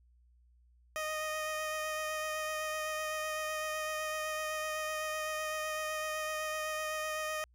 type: tone with vibrato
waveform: 15% pulse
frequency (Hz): 620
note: D#5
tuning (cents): -6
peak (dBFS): -28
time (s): 0.96-7.44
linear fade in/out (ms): 0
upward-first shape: sine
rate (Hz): 7.9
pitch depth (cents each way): 12
effects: added 60 Hz sine -62 dBFS peak until 7.54 s